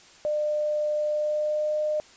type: tone with pitch glide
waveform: sine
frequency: 601 to 607.6 Hz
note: D5 to D#5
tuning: +40 to -41 cents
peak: -23 dBFS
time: 0.25-2 s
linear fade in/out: 0 ms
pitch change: +19 cents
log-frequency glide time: 1.09-1.79 s
effects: white hiss -52 dBFS RMS until 2.16 s + resampled to 16000 Hz